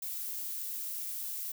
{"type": "noise", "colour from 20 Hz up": "violet", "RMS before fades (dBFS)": -38, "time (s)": [0.02, 1.52], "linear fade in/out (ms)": 5, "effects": []}